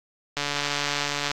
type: click train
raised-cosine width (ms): 0.2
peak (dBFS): -9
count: 137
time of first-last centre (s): 0.37-1.314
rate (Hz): 144
effects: AAC 64 kbps